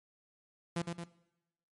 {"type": "tone with echo", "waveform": "sawtooth", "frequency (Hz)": 170.6, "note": "F3", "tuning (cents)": -40, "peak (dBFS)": -28, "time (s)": [0.76, 0.82], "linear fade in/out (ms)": 5, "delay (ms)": 110, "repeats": 2, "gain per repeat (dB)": -4, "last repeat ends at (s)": 1.04, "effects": ["noise-tail reverb RT60 0.9 s tail -19 dB re dry", "MP3 48 kbps"]}